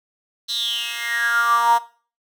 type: tone with high-pass filter sweep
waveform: 10% pulse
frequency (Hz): 234.8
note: A#3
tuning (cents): +13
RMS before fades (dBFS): -20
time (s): 0.48-1.79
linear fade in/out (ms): 20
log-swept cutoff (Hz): 4200 to 850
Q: 9.6
effects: noise-tail reverb RT60 0.4 s tail -17 dB re dry